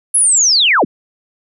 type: linear sweep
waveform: sine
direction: down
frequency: 10850 to 110.8 Hz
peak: -8 dBFS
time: 0.14-0.85 s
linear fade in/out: 10 ms
effects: none